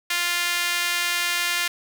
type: tone with high-pass filter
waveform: sawtooth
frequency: 349.2 Hz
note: F4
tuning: in tune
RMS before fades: -24 dBFS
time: 0.1-1.68 s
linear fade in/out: 5 ms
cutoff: 2000 Hz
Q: 1.3
effects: none